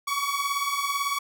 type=beating tone pair; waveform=sawtooth; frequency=1119 / 1137 Hz; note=C#6 / C#6; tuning=+16 / +44 cents; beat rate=18 Hz; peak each=-25 / -24 dBFS; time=0.07-1.19 s; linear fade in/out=10 ms; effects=none